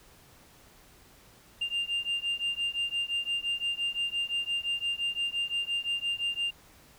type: beating tone pair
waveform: sine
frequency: 2794 / 2799.8 Hz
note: F7 / F7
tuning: 0 / +4 cents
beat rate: 5.8 Hz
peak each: -30 dBFS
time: 1.61-6.51 s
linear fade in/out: 10 ms
effects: tanh soft clip ceiling -25 dBFS + pink hiss -57 dBFS RMS until 6.98 s